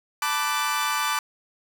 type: chord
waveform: sawtooth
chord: B minor seventh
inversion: third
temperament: equal with one note detuned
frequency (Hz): 880 / 987.8 / 1174.7 / 1502.4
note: A5 / B5 / D6 / F#6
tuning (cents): 0 / 0 / 0 / +26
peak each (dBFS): -26 / -28 / -22 / -27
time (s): 0.22-1.19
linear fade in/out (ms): 2
effects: none